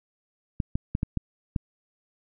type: clicks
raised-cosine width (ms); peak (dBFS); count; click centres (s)
5; -13; 6; 0.602 / 0.755 / 0.951 / 1.031 / 1.173 / 1.562
effects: none